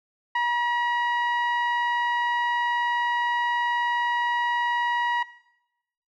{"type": "tone with low-pass filter", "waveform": "sawtooth", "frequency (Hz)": 959, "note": "A#5", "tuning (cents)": 49, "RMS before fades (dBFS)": -24, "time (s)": [0.35, 5.23], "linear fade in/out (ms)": 5, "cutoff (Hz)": 2000, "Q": 1.6, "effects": ["noise-tail reverb RT60 0.9 s tail -19 dB re dry"]}